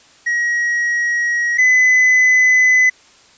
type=tone pair in turn; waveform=triangle; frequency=1900 / 2013 Hz; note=A#6 / B6; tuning=+33 / +33 cents; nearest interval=minor second; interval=100 cents; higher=second; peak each=-13 / -7 dBFS; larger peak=second; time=0.26-1.58 / 1.58-2.9 s; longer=neither; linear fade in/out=10 ms; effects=white hiss -48 dBFS RMS until 3.37 s + resampled to 16000 Hz